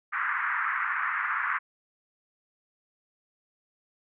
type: band-pass noise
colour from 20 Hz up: pink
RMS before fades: -29 dBFS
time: 0.12-1.59 s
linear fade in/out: 20 ms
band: 1100 to 2000 Hz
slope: 48 dB/octave
effects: none